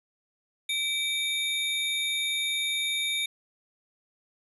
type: tone pair together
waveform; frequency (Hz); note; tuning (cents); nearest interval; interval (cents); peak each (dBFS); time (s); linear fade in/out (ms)
square; 2312 / 3675; D7 / A#7; -28 / -25; minor sixth; 803; -31 / -29; 0.69-3.26; 5
effects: resampled to 32000 Hz + 11-bit